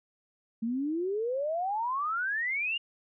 sine exponential sweep, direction up, 220 to 2876 Hz, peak -28 dBFS, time 0.62-2.78 s, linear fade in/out 10 ms, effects none

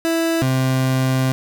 30% pulse tone pair in turn, 329.6 / 130.8 Hz, E4 / C3, 0 / 0 cents, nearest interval octave + major third, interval 1600 cents, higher first, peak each -14 / -13 dBFS, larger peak second, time 0.05-0.42 / 0.42-1.32 s, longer second, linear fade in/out 0 ms, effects none

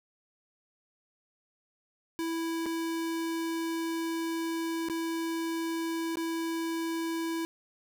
square tone with dropouts, 329.6 Hz, E4, in tune, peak -31 dBFS, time 2.19-7.45 s, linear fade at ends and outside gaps 0 ms, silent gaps 2.658-2.663 / 4.886-4.898 / 6.156-6.171 s, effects none

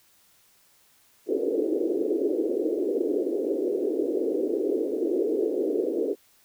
white band-pass noise, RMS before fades -26 dBFS, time 1.26-6.16 s, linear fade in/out 50 ms, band 300 to 470 Hz, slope 48 dB/octave, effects white hiss -61 dBFS RMS until 6.44 s

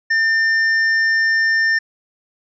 triangle tone with tanh clipping, 1800 Hz, A6, 39 cents sharp, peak -15 dBFS, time 0.1-1.79 s, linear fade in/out 10 ms, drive 13 dB, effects resampled to 16000 Hz

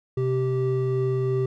triangle tone pair together, 128.63 / 388.8 Hz, C3 / G4, -29 / -14 cents, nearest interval octave + perfect fifth, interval 1915 cents, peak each -22 dBFS, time 0.17-1.46 s, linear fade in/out 5 ms, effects none

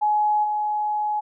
sine tone with level steps, 843 Hz, G#5, 26 cents sharp, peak -17 / -21 dBFS, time 0.01-1.21 s, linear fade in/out 20 ms, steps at 0.43 s, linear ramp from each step 20 ms, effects none

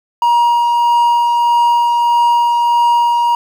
triangle tone with tremolo, 949 Hz, A#5, 31 cents sharp, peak -6 dBFS, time 0.22-3.35 s, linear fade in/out 2 ms, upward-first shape sine, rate 1.6 Hz, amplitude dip 25%, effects 7-bit

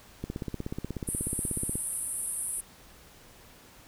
click train, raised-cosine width 3 ms, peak -20 dBFS, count 26, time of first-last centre 0.24-1.755 s, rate 16.5 Hz
white band-pass noise, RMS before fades -34 dBFS, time 1.07-2.61 s, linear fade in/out 10 ms, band 8800 to 11000 Hz, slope 96 dB/octave
effects pink hiss -54 dBFS RMS until 3.87 s

